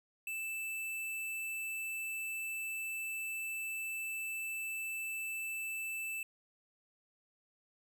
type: tone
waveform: square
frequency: 2643 Hz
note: E7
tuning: 4 cents sharp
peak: -38 dBFS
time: 0.27-6.23 s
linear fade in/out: 2 ms
effects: none